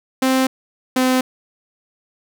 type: tone pair in turn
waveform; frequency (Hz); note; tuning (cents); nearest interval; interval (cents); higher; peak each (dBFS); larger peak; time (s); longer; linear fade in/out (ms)
sawtooth; 261.6 / 256.8; C4 / C4; 0 / -32; unison; 32; first; -10; neither; 0.22-0.47 / 0.96-1.21; neither; 5
effects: none